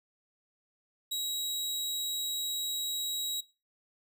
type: tone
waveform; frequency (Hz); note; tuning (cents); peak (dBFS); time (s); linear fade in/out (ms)
sawtooth; 3846; B7; -47; -28; 1.11-3.41; 10
effects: noise-tail reverb RT60 0.3 s tail -20 dB re dry